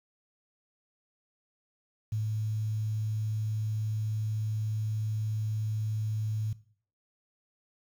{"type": "tone with quantisation", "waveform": "sine", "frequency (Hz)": 108.3, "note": "A2", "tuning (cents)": -27, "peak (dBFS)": -28, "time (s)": [2.12, 6.53], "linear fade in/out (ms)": 5, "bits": 9, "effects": ["noise-tail reverb RT60 0.5 s tail -18 dB re dry"]}